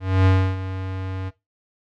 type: tone with ADSR envelope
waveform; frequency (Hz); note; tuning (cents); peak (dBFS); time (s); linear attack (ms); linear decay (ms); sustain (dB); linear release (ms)
square; 94.4; F#2; +35; -13; 0-1.31; 260; 300; -14; 31
effects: noise-tail reverb RT60 0.2 s tail -17 dB re dry + low-pass 3000 Hz 12 dB/octave